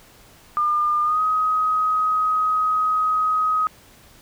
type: tone with pitch glide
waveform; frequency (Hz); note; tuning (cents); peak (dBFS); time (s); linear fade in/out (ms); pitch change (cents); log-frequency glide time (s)
sine; 1205 to 1260.5; D6 to D#6; +44 to +22; -17; 0.57-3.67; 0; +78; 1.03-1.21
effects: pink hiss -50 dBFS RMS until 4.21 s